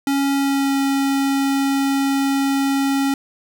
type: tone with pitch glide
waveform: square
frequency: 277.2 to 274.6 Hz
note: C#4 to C#4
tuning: 0 to -16 cents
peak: -17 dBFS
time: 0.07-3.14 s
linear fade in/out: 2 ms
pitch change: -16 cents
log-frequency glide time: 0.34-0.78 s
effects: 9-bit